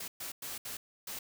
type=noise bursts at uneven times; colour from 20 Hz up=white; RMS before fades=-41 dBFS; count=5; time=0-0.08 / 0.2-0.32 / 0.42-0.58 / 0.65-0.77 / 1.07-1.19 s; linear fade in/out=5 ms; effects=none

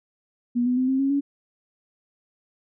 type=tone with pitch steps; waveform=sine; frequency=241.6 / 249.1 / 256.9 / 264.8 / 273.1 / 281.6 Hz; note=B3 / B3 / C4 / C4 / C#4 / C#4; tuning=-38 / +15 / -32 / +21 / -26 / +27 cents; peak=-19 dBFS; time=0.55-1.21 s; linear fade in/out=20 ms; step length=110 ms; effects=none

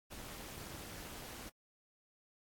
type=noise with amplitude modulation; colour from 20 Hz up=pink; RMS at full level=-45 dBFS; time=0.1-1.5 s; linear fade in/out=20 ms; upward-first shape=sine; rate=261 Hz; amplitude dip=80%; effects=AAC 64 kbps

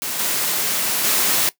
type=noise with level steps; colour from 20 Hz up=white; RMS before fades=-25 / -21 / -18 dBFS; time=0.02-1.49 s; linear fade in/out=0 ms; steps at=0.19 / 1.04 s; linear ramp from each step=2 ms; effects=noise-tail reverb RT60 0.1 s tail -18 dB re dry + high-pass 150 Hz 12 dB/octave

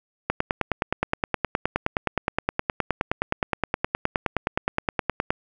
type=click train; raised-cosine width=0.5 ms; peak=-6 dBFS; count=49; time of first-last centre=0.3-5.305 s; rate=9.59 Hz; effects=none

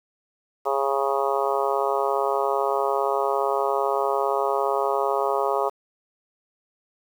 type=harmonic tone; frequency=137.6 Hz; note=C#3; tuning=12 cents flat; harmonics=3 / 4 / 5 / 6 / 7 / 8 / 9; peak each=-26 / -27 / -28 / -29 / -29 / -30 / -31 dBFS; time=0.65-5.7 s; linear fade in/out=20 ms; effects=8-bit

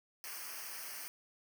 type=noise with comb filter; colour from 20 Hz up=white; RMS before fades=-45 dBFS; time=0.24-1.08 s; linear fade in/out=0 ms; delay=0.27 ms; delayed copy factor=-0.85; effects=none

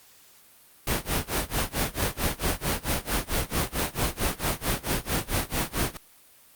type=noise with tremolo; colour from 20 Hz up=pink; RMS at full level=-24 dBFS; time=0.87-5.97 s; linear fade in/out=2 ms; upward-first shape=sine; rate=4.5 Hz; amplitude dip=95%; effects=white hiss -55 dBFS RMS until 6.55 s + Opus 48 kbps

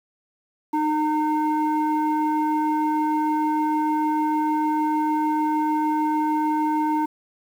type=tone pair together; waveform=sine; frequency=307.3 / 915.3 Hz; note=D#4 / A#5; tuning=-21 / -32 cents; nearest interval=octave + perfect fifth; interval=1889 cents; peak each=-20 dBFS; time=0.73-7.06 s; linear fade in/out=10 ms; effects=tanh soft clip ceiling -16 dBFS + 8-bit

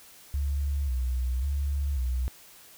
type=tone with vibrato; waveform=sine; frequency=66.6 Hz; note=C2; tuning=31 cents sharp; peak=-25 dBFS; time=0.34-2.28 s; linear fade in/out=0 ms; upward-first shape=square; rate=0.92 Hz; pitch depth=100 cents each way; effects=white hiss -52 dBFS RMS until 2.77 s

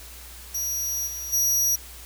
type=tone with level steps; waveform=sawtooth; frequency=5780 Hz; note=F#8; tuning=41 cents flat; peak=-23 / -29 / -17 dBFS; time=0.54-1.76 s; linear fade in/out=10 ms; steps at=1.06 / 1.32 s; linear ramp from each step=20 ms; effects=added 60 Hz sine -44 dBFS peak until 2.05 s + white hiss -44 dBFS RMS until 2.05 s

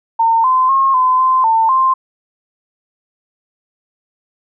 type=tone with pitch steps; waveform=sine; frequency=910 / 1030 / 1078 / 1022 / 1036 / 897 / 1049 Hz; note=A#5 / C6 / C#6 / C6 / C6 / A5 / C6; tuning=-42 / -28 / -49 / -41 / -17 / +33 / +4 cents; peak=-9 dBFS; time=0.19-1.94 s; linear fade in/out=10 ms; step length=250 ms; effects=none

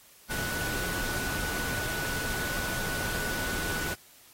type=tone in noise; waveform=sine; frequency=1480 Hz; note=F#6; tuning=in tune; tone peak=-34 dBFS; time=0.29-3.95 s; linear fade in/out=20 ms; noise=pink; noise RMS=-34 dBFS; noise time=0.29-3.95 s; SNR=-3 dB; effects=white hiss -56 dBFS RMS until 4.33 s + AAC 48 kbps

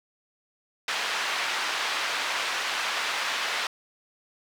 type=band-pass noise; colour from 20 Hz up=pink; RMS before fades=-29 dBFS; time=0.88-3.67 s; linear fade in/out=2 ms; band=1100 to 4100 Hz; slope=12 dB/octave; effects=none

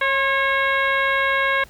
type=harmonic tone with a mistuned harmonic; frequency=546 Hz; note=C#5; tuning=26 cents flat; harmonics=1 / 2 / 3 / 4 / 5 / 6 / 7; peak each=-25 / -23 / -21 / -23 / -33 / -34 / -34 dBFS; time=0.01-1.64 s; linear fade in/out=5 ms; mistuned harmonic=2; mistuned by=-34 cents; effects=added 60 Hz sine -49 dBFS peak until 1.69 s + pink hiss -49 dBFS RMS until 1.69 s

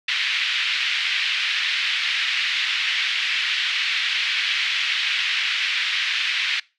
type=band-pass noise; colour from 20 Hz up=pink; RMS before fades=-23 dBFS; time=0.08-6.6 s; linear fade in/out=5 ms; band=2000 to 3700 Hz; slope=24 dB/octave; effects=noise-tail reverb RT60 0.3 s tail -23 dB re dry

